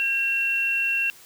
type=tone pair together; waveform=sine; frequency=1614 / 2723 Hz; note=G#6 / F7; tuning=-50 / -44 cents; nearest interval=major sixth; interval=906 cents; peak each=-31 / -21 dBFS; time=0-1.1 s; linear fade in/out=0 ms; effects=white hiss -49 dBFS RMS until 1.25 s